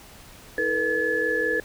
sine tone cluster, 322.3 / 441.4 / 486.5 / 1714 Hz, E4 / A4 / B4 / A6, -39 / +5 / -26 / -46 cents, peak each -32 / -28 / -27 / -24 dBFS, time 0.58-1.6 s, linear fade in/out 2 ms, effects pink hiss -47 dBFS RMS until 1.64 s

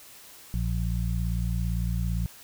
harmonic tone, 57.7 Hz, A#1, 17 cents flat, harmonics 1 / 2 / 3, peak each -27 / -30 / -32 dBFS, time 0.54-2.26 s, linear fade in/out 0 ms, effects white hiss -49 dBFS RMS until 2.43 s

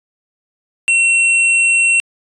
triangle tone with hard clipping, 2720 Hz, F7, 46 cents flat, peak -11 dBFS, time 0.88-2 s, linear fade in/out 0 ms, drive 17 dB, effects resampled to 24000 Hz

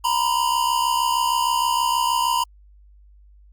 square tone pair together, 943 / 1009.4 Hz, A#5 / B5, +20 / +38 cents, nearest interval minor second, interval 118 cents, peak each -22 dBFS, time 0.04-2.44 s, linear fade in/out 10 ms, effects added 50 Hz sine -47 dBFS peak until 3.52 s + Opus 48 kbps

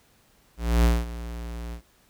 square tone with ADSR envelope, 58.27 Hz, A#1, in tune, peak -16 dBFS, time 0.57-1.82 s, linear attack 270 ms, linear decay 210 ms, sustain -17 dB, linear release 91 ms, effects pink hiss -61 dBFS RMS until 2.09 s

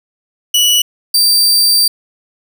sawtooth tone pair in turn, 2944 / 4673 Hz, F#7 / D8, -9 / -9 cents, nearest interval minor sixth, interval 800 cents, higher second, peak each -5 dBFS, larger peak neither, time 0.54-0.82 / 1.14-1.88 s, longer second, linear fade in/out 5 ms, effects none

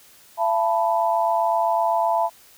sine chord, E suspended fourth, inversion none, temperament equal with one note detuned, 676.6 / 880 / 987.8 Hz, E5 / A5 / B5, +45 / 0 / 0 cents, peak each -21 / -22 / -24 dBFS, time 0.37-2.3 s, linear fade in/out 50 ms, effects white hiss -51 dBFS RMS until 2.57 s

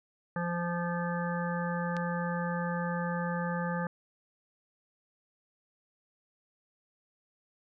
harmonic tone, 173.2 Hz, F3, 14 cents flat, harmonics 1 / 3 / 5 / 7 / 9 / 10, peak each -32 / -37 / -39 / -40 / -42 / -42 dBFS, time 0.36-3.87 s, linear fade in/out 2 ms
click, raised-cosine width 0.2 ms, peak -24 dBFS, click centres 1.967 s
effects none

